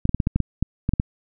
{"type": "clicks", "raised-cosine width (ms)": 5, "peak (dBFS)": -7, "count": 11, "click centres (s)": [0.054, 0.093, 0.146, 0.202, 0.271, 0.36, 0.403, 0.626, 0.891, 0.936, 0.999], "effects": []}